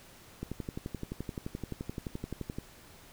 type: click train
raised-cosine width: 3 ms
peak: -23 dBFS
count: 26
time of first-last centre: 0.43-2.585 s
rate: 11.6 Hz
effects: pink hiss -55 dBFS RMS until 3.12 s